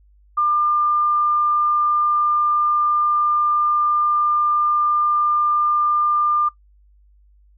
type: tone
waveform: sine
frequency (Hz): 1199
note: D6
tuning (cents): +36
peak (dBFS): -15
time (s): 0.37-6.49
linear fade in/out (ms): 10
effects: noise-tail reverb RT60 0.1 s tail -18 dB re dry + added 50 Hz sine -50 dBFS peak until 7.57 s